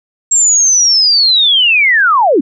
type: linear sweep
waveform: sine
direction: down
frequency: 7550 to 233.1 Hz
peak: -6 dBFS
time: 0.31-2.41 s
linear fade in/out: 10 ms
effects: none